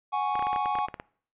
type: chord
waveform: triangle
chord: F# suspended second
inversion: none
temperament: equal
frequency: 740 / 830.6 / 1108.7 Hz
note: F#5 / G#5 / C#6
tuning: 0 / 0 / 0 cents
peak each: -30 / -26 / -28 dBFS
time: 0.12-0.87 s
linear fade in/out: 20 ms
type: clicks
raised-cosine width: 0.5 ms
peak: -20 dBFS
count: 12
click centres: 0.355 / 0.393 / 0.425 / 0.469 / 0.531 / 0.561 / 0.658 / 0.754 / 0.787 / 0.885 / 0.942 / 0.999 s
effects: noise-tail reverb RT60 0.5 s tail -22 dB re dry + resampled to 8000 Hz